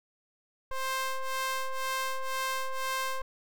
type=ring-modulated tone; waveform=sawtooth; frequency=526 Hz; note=C5; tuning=9 cents sharp; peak=-23 dBFS; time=0.71-3.22 s; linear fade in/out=5 ms; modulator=527 Hz; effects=none